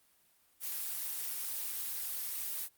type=noise; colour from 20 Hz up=blue; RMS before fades=-38 dBFS; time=0.6-2.69 s; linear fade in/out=50 ms; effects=white hiss -69 dBFS RMS until 2.77 s + Opus 32 kbps